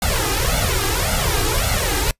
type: noise with flanger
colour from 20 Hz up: pink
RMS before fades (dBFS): -19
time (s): 0.02-2.11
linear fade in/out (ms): 2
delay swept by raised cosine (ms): 1.4 to 2.5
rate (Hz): 1.8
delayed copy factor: +0.95
effects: noise-tail reverb RT60 0.1 s tail -23 dB re dry + resampled to 32000 Hz